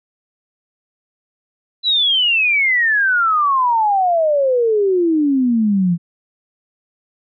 sine exponential sweep, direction down, 4015 to 166.6 Hz, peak -12 dBFS, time 1.83-5.98 s, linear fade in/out 50 ms, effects none

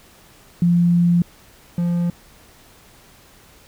sine / triangle tone pair in turn, 173.2 / 173.2 Hz, F3 / F3, -14 / -14 cents, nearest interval unison, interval 0 cents, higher neither, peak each -12 / -15 dBFS, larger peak first, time 0.62-1.22 / 1.78-2.1 s, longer first, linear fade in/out 2 ms, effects pink hiss -49 dBFS RMS until 3.67 s

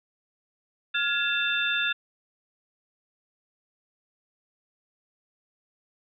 sine tone cluster, 1407 / 1683 / 2688 / 3573 Hz, F6 / G#6 / E7 / A7, +12 / +23 / +33 / +26 cents, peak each -29 dBFS, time 0.94-1.93 s, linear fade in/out 10 ms, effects none

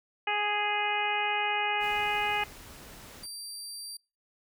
harmonic tone, 415.3 Hz, G#4, in tune, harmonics 1 / 2 / 3 / 4 / 5 / 6 / 7, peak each -39 / -30 / -38 / -36 / -35 / -33 / -37 dBFS, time 0.27-2.44 s, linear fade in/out 5 ms
pink noise, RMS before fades -48 dBFS, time 1.79-3.27 s, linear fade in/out 50 ms
25% pulse tone, 4699 Hz, D8, in tune, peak -34 dBFS, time 3.23-3.97 s, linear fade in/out 5 ms
effects noise-tail reverb RT60 0.3 s tail -25 dB re dry

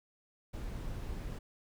brown noise, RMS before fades -40 dBFS, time 0.53-1.39 s, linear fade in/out 10 ms, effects none

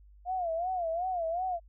sine tone with vibrato, 698.5 Hz, F5, in tune, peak -29 dBFS, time 0.25-1.6 s, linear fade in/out 50 ms, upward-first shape sine, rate 2.7 Hz, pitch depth 130 cents each way, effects added 50 Hz sine -53 dBFS peak until 1.68 s

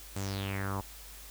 sawtooth tone with low-pass filter sweep, 98 Hz, G2, in tune, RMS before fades -35 dBFS, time 0.16-0.81 s, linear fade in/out 5 ms, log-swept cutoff 8400 to 900 Hz, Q 5, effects added 50 Hz sine -50 dBFS peak until 1.3 s + white hiss -50 dBFS RMS until 1.3 s

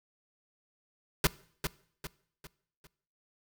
pink noise with echo, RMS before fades -24 dBFS, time 1.24-1.27 s, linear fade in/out 2 ms, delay 400 ms, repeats 4, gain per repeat -8 dB, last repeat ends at 2.87 s, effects noise-tail reverb RT60 0.6 s tail -21 dB re dry

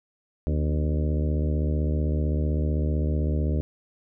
harmonic tone with a mistuned harmonic, 75.7 Hz, D#2, 47 cents flat, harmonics 1 / 2 / 3 / 4 / 5 / 6 / 7 / 8, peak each -23 / -29 / -33 / -35 / -37 / -39 / -40 / -41 dBFS, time 0.47-3.61 s, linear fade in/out 0 ms, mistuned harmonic 3, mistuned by +72 cents, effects none

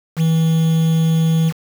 triangle tone with quantisation, 162.1 Hz, E3, 29 cents flat, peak -10 dBFS, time 0.16-1.53 s, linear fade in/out 50 ms, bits 5, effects none

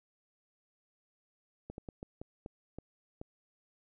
slowing click train, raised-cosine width 2 ms, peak -29 dBFS, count 8, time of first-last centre 1.7-3.214 s, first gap 81 ms, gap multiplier 1.32, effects none

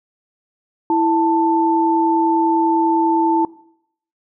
sine tone pair together, 329.6 / 885 Hz, E4 / A5, 0 / +10 cents, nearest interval octave + perfect fourth, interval 1710 cents, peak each -16 dBFS, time 0.9-3.45 s, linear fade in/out 2 ms, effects noise-tail reverb RT60 0.7 s tail -20 dB re dry

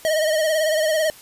square tone with vibrato, 626 Hz, D#5, 10 cents sharp, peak -18 dBFS, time 0.05-1.1 s, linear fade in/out 0 ms, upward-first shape sine, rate 18 Hz, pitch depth 57 cents each way, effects white hiss -45 dBFS RMS until 1.21 s + resampled to 32000 Hz

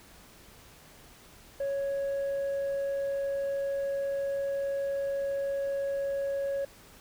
sine tone with tanh clipping, 554.4 Hz, C#5, in tune, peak -29 dBFS, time 1.6-6.65 s, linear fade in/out 5 ms, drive 2 dB, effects pink hiss -54 dBFS RMS until 7 s

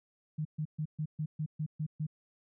sine tone bursts, 153.7 Hz, D#3, 21 cents flat, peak -31 dBFS, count 9, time 0.38-2.068 s, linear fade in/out 10 ms, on 72 ms, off 130 ms, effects none

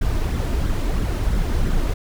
brown noise with flanger, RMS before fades -20 dBFS, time 0.01-1.94 s, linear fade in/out 10 ms, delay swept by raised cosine 0.53 to 3.33 ms, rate 3 Hz, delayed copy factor +0.5, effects none

